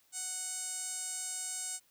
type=tone with band-pass filter; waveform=sawtooth; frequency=741 Hz; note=F#5; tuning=2 cents sharp; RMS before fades=-39 dBFS; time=0.12-1.8 s; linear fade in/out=50 ms; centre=7900 Hz; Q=5; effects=white hiss -69 dBFS RMS until 1.9 s